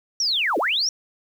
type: linear two-way sweep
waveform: sine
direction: down then up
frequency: 5780 to 268.1 to 5780 Hz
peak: -19 dBFS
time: 0.2-0.89 s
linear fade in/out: 2 ms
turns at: 0.58 s
effects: 8-bit